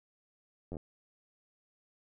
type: slowing click train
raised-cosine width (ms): 2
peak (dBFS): -28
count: 5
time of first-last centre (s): 0.72-0.768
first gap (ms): 11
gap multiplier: 1.06
effects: none